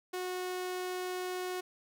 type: tone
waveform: sawtooth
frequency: 365.4 Hz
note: F#4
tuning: 22 cents flat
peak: -31 dBFS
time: 0.13-1.61 s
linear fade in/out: 10 ms
effects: none